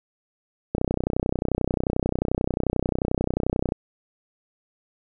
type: click train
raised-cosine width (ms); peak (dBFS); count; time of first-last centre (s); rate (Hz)
2; -9; 94; 0.75-3.721; 31.3
effects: none